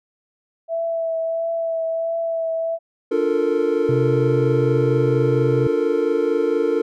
sine tone with vibrato, 659.3 Hz, E5, in tune, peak -20 dBFS, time 0.68-2.79 s, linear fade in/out 50 ms, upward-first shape triangle, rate 1.5 Hz, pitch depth 20 cents each way
triangle chord, Bb major seventh, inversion first, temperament equal with one note detuned, 293.7 / 349.2 / 440 / 464.3 Hz, D4 / F4 / A4 / Bb4, 0 / 0 / 0 / -7 cents, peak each -23 / -22 / -19 / -19 dBFS, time 3.11-6.82 s, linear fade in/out 10 ms
triangle tone, 130.1 Hz, C3, 9 cents flat, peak -17 dBFS, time 3.89-5.67 s, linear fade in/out 2 ms
effects none

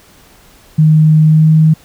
sine tone with pitch glide, 155.56 to 157.37 Hz, D#3 to D#3, 0 to +20 cents, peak -4 dBFS, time 0.78-1.74 s, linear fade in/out 10 ms, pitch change +20 cents, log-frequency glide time 1.25-1.51 s, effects pink hiss -44 dBFS RMS until 1.84 s

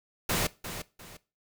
pink noise with echo, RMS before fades -28 dBFS, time 0.29-0.47 s, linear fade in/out 5 ms, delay 350 ms, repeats 2, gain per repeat -10 dB, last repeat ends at 1.17 s, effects noise-tail reverb RT60 0.3 s tail -19 dB re dry

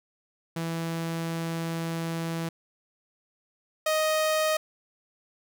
sawtooth tone pair in turn, 165.3 / 624.1 Hz, E3 / D#5, +5 / +5 cents, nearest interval octave + major seventh, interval 2300 cents, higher second, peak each -25 / -19 dBFS, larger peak second, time 0.56-2.49 / 3.86-4.57 s, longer first, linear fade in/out 5 ms, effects none

